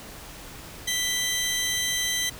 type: tone pair together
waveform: 20% pulse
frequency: 1979 / 3141 Hz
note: B6 / G7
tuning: +3 / +3 cents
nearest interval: minor sixth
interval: 800 cents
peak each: -22 dBFS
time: 0.87-2.3 s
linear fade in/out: 10 ms
effects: pink hiss -42 dBFS RMS until 2.39 s